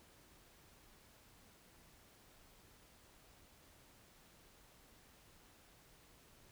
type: silence
effects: pink hiss -65 dBFS RMS until 6.51 s